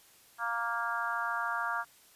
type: harmonic tone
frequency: 233.2 Hz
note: A#3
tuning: 1 cent sharp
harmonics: 3 / 4 / 5 / 6 / 7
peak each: -40 / -37 / -36 / -35 / -38 dBFS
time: 0.38-1.85 s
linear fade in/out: 50 ms
effects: white hiss -60 dBFS RMS until 2.15 s + resampled to 32000 Hz